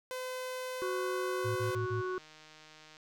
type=tone; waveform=sawtooth; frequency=510 Hz; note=C5; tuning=44 cents flat; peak=-33 dBFS; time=0.11-1.75 s; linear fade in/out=0 ms
type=harmonic tone; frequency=369.5 Hz; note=F#4; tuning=2 cents flat; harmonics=1 / 3 / 4; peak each=-34 / -40 / -43 dBFS; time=0.82-2.18 s; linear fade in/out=0 ms
type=tone bursts; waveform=sine; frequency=110 Hz; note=A2; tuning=in tune; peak=-33 dBFS; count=4; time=1.44-2.019 s; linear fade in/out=20 ms; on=120 ms; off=33 ms
type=click train; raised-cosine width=0.2 ms; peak=-37 dBFS; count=210; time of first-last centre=1.62-2.968 s; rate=155 Hz
effects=none